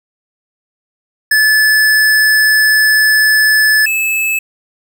square tone pair in turn, 1732 / 2606 Hz, A6 / E7, -28 / -20 cents, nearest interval perfect fifth, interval 708 cents, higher second, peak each -8 / -13 dBFS, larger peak first, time 1.31-3.86 / 3.86-4.39 s, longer first, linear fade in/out 5 ms, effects none

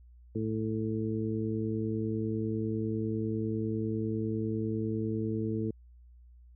harmonic tone, 110 Hz, A2, in tune, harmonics 1 / 2 / 3 / 4, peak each -34 / -34 / -35 / -37 dBFS, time 0.35-5.71 s, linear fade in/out 5 ms, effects added 60 Hz sine -52 dBFS peak until 6.55 s

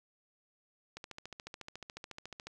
click train, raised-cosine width 0.2 ms, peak -27 dBFS, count 22, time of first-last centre 0.97-2.47 s, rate 14 Hz, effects none

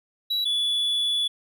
triangle tone pair in turn, 3911 / 3431 Hz, B7 / A7, -18 / -44 cents, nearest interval major second, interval 226 cents, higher first, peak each -21 / -20 dBFS, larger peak second, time 0.3-0.45 / 0.45-1.28 s, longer second, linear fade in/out 10 ms, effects none

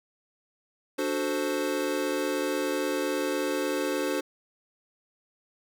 square chord, D dominant seventh, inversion none, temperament equal, 293.7 / 370 / 440 / 523.3 Hz, D4 / F#4 / A4 / C5, 0 / 0 / 0 / 0 cents, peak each -32 / -33 / -35 / -32 dBFS, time 0.98-4.21 s, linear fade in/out 10 ms, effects none

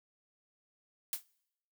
blue noise with exponential decay, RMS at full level -31 dBFS, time 1.13-1.24 s, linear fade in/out 1 ms, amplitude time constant 23 ms, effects noise-tail reverb RT60 0.8 s tail -25 dB re dry

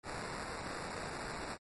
white noise with sample-and-hold, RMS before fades -42 dBFS, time 0.03-1.58 s, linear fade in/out 50 ms, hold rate 3150 Hz, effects MP3 48 kbps

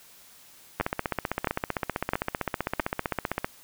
two click trains, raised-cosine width 0.5 ms, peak -9 / -11 dBFS, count 4 / 42, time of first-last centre 0.81-2.797 / 0.8-3.445 s, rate 1.51 / 15.5 Hz, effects white hiss -53 dBFS RMS until 3.63 s

